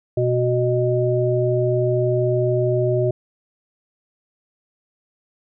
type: harmonic tone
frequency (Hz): 123.47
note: B2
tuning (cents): 0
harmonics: 1 / 3 / 5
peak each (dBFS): -20 / -20 / -22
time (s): 0.17-3.11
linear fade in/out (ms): 5
effects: none